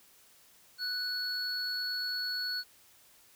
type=tone pair together; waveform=triangle; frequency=1485 / 4386 Hz; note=F#6 / C#8; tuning=+6 / -19 cents; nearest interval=octave + perfect fifth; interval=1875 cents; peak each=-36 / -32 dBFS; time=0.78-2.64 s; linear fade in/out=50 ms; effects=white hiss -61 dBFS RMS until 3.35 s